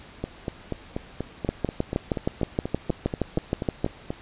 two click trains, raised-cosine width 2 ms, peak -14 / -9 dBFS, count 17 / 16, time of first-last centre 0.24-4.105 / 1.49-3.845 s, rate 4.14 / 6.37 Hz, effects pink hiss -47 dBFS RMS until 4.21 s + resampled to 8000 Hz

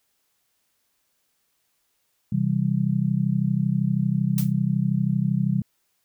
sine chord, C major, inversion none, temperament just, 130.81 / 163.52 / 196.22 Hz, C3 / E3 / G3, 0 / -14 / +2 cents, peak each -24 dBFS, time 2.32-5.62 s, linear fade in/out 5 ms
blue noise with exponential decay, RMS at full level -26 dBFS, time 4.38-4.53 s, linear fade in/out 1 ms, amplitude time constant 31 ms
effects white hiss -71 dBFS RMS until 6.04 s

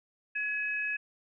sine tone pair together, 1687 / 2551 Hz, G#6 / D#7, +27 / +43 cents, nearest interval perfect fifth, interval 716 cents, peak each -33 / -32 dBFS, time 0.35-0.97 s, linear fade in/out 10 ms, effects none

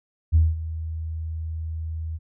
sine tone with ADSR envelope, 80.3 Hz, E2, 45 cents flat, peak -11 dBFS, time 0.32-2.19 s, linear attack 32 ms, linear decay 200 ms, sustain -16 dB, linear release 35 ms, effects tanh soft clip ceiling -8 dBFS

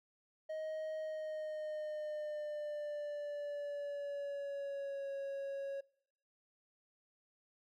triangle tone with pitch glide, 627 to 552.2 Hz, D#5 to C#5, +13 to -7 cents, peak -37 dBFS, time 0.49-5.81 s, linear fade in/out 10 ms, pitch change -220 cents, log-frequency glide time 0.99-5.11 s, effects noise-tail reverb RT60 0.7 s tail -23 dB re dry

